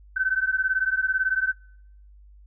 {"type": "beating tone pair", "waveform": "sine", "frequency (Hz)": [1520, 1538], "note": ["F#6", "G6"], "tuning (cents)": [46, -33], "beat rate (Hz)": 18, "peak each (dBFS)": -24, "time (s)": [0.16, 1.53], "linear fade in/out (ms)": 10, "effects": ["noise-tail reverb RT60 0.7 s tail -26 dB re dry", "added 50 Hz sine -47 dBFS peak until 2.46 s"]}